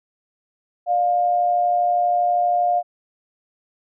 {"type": "tone pair together", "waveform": "sine", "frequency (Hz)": [594.5, 707], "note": ["D5", "F5"], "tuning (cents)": [21, 21], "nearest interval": "minor third", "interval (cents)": 300, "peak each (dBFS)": [-26, -16], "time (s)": [0.86, 2.83], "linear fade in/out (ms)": 50, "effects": []}